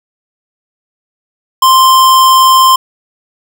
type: tone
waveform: square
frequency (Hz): 1046.5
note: C6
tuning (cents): 0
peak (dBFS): -4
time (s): 1.62-2.76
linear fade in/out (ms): 5
effects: none